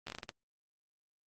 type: slowing click train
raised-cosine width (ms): 0.2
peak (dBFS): -23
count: 8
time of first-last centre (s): 0.07-0.292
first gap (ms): 13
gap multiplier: 1.29
effects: Opus 24 kbps